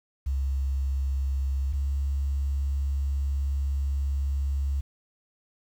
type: tone pair in turn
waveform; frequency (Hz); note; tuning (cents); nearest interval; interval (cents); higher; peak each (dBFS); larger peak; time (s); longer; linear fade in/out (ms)
sine; 67.8 / 69.38; C#2 / C#2; -38 / +2; unison; 40; second; -23; neither; 0.26-1.73 / 1.73-4.81; second; 10
effects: tanh soft clip ceiling -20 dBFS + 9-bit